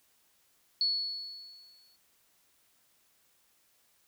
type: tone with exponential decay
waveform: sine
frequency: 4400 Hz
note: C#8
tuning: 14 cents flat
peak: -24 dBFS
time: 0.81-1.96 s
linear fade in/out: 1 ms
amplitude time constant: 250 ms
effects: white hiss -69 dBFS RMS until 4.07 s